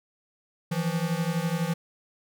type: beating tone pair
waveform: square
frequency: 161.8 / 173.8 Hz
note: E3 / F3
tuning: -32 / -8 cents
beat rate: 12 Hz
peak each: -29 dBFS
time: 0.71-1.74 s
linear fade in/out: 10 ms
effects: none